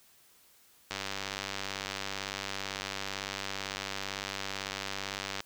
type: click train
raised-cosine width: 0.2 ms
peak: -17 dBFS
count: 441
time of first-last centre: 0.91-5.404 s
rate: 97.9 Hz
effects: white hiss -62 dBFS RMS until 5.45 s